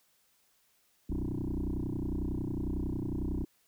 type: tone with frequency modulation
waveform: sine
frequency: 123.1 Hz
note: B2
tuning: 5 cents flat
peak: -29 dBFS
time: 1.09-3.45 s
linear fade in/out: 10 ms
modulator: 31 Hz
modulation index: 7
effects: tanh soft clip ceiling -29 dBFS + white hiss -70 dBFS RMS until 3.67 s